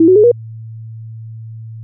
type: tone with pitch steps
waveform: sine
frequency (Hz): 327.2 / 371.5 / 421.9 / 479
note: E4 / F#4 / G#4 / A#4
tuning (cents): -13 / +7 / +27 / +47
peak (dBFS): -4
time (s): 0-0.316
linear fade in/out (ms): 5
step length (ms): 79
effects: added 112 Hz sine -27 dBFS peak until 1.83 s